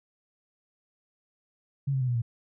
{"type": "tone with pitch steps", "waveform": "sine", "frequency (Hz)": [138.59, 132.79, 127.23, 121.91, 116.81], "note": ["C#3", "C3", "C3", "B2", "A#2"], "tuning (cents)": [0, 26, -48, -22, 4], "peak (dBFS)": -24, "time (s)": [1.87, 2.22], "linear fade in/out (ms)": 10, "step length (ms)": 70, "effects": []}